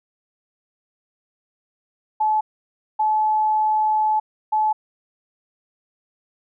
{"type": "tone bursts at uneven times", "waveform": "sine", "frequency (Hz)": 861, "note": "A5", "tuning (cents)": -38, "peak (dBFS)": -16, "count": 3, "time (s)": [[2.2, 2.41], [2.99, 4.2], [4.52, 4.73]], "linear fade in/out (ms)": 10, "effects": []}